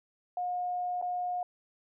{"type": "tone with dropouts", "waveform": "sine", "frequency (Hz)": 718, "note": "F5", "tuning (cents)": 48, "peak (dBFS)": -30, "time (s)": [0.37, 1.43], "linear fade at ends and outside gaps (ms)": 2, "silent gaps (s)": [1.015, 1.024], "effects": []}